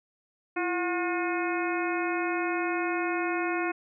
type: harmonic tone with a mistuned harmonic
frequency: 360 Hz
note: F#4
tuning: 47 cents flat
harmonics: 1 / 2 / 3 / 4 / 5 / 6 / 7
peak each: -29 / -34 / -36 / -35 / -39 / -38 / -37 dBFS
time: 0.56-3.72 s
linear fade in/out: 10 ms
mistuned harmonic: 1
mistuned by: -100 cents
effects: none